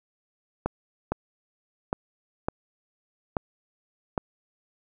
clicks, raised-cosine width 1 ms, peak -11 dBFS, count 6, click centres 0.66 / 1.12 / 1.929 / 2.485 / 3.368 / 4.178 s, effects none

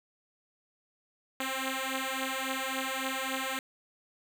5% pulse beating tone pair, 262.8 / 266.4 Hz, C4 / C4, +8 / +31 cents, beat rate 3.6 Hz, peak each -23 dBFS, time 1.4-3.59 s, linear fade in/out 2 ms, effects none

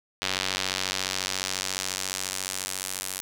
square tone with band-pass filter sweep, 47.13 Hz, F#1, 33 cents sharp, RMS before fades -31 dBFS, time 0.22-3.21 s, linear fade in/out 0 ms, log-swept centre 3800 to 10000 Hz, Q 1.1, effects none

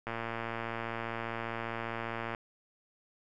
click train, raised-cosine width 0.5 ms, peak -21 dBFS, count 263, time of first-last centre 0.07-2.348 s, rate 115 Hz, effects none

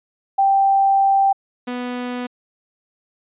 sine / sawtooth tone pair in turn, 784 / 246.9 Hz, G5 / B3, 0 / 0 cents, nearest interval octave + minor sixth, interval 2000 cents, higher first, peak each -12 / -20 dBFS, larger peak first, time 0.38-1.33 / 1.67-2.27 s, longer first, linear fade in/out 10 ms, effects resampled to 8000 Hz

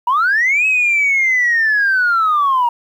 sine linear two-way sweep, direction up then down, 932.3 to 2579 to 932.3 Hz, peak -10 dBFS, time 0.07-2.69 s, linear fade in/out 5 ms, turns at 0.66 s, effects tanh soft clip ceiling -8 dBFS + 8-bit

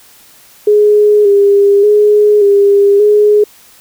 sine tone with vibrato, 410 Hz, G#4, 22 cents flat, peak -4 dBFS, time 0.67-3.44 s, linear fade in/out 5 ms, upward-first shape square, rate 0.86 Hz, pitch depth 34 cents each way, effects white hiss -42 dBFS RMS until 3.8 s

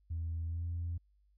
sine tone with pitch glide, 82.41 to 85.17 Hz, E2 to F2, 0 to -43 cents, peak -33 dBFS, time 0.1-0.98 s, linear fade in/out 10 ms, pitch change +57 cents, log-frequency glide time 0.46-0.64 s, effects tanh soft clip ceiling -31 dBFS + added 50 Hz sine -66 dBFS peak until 1.37 s

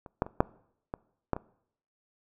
clicks, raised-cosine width 1 ms, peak -30 / -11 / -27 / -6 / -20 / -12 / -22 dBFS, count 7, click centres 0.062 / 0.221 / 0.265 / 0.405 / 0.939 / 1.333 / 1.365 s, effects noise-tail reverb RT60 0.7 s tail -23 dB re dry

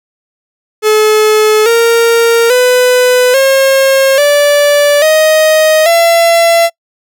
45% pulse tone with pitch steps, 430 / 463.5 / 499.7 / 538.6 / 580.7 / 625.9 / 674.7 Hz, A4 / A#4 / B4 / C#5 / D5 / D#5 / E5, -40 / -10 / +20 / -50 / -20 / +10 / +40 cents, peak -5 dBFS, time 0.82-6.7 s, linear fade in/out 50 ms, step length 840 ms, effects noise-tail reverb RT60 0.1 s tail -24 dB re dry

